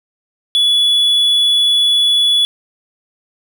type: tone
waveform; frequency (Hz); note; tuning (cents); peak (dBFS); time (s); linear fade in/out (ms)
triangle; 3414; G#7; +47; -8; 0.55-2.45; 0
effects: none